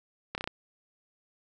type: slowing click train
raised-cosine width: 0.3 ms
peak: -17 dBFS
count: 5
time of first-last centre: 0.35-0.475 s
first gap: 29 ms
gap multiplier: 1.05
effects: none